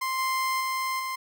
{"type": "tone with level steps", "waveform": "30% pulse", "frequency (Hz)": 1046.5, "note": "C6", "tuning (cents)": 0, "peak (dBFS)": [-24, -22, -24, -27], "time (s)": [0.01, 1.16], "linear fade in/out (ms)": 10, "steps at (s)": [0.18, 0.6, 0.99], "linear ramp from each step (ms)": 10, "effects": []}